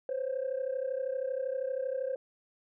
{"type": "tone pair together", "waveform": "sine", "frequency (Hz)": [512, 544.7], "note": ["C5", "C#5"], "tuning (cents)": [-38, -30], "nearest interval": "minor second", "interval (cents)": 108, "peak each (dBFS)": [-32, -33], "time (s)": [0.09, 2.16], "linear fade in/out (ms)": 2, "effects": ["tanh soft clip ceiling -26 dBFS"]}